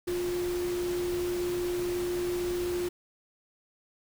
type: tone in noise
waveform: sine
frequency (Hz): 353.9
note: F4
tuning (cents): +23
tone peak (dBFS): -28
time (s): 0.07-2.89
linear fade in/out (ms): 10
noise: pink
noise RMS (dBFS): -40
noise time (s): 0.07-2.89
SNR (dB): +9
effects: none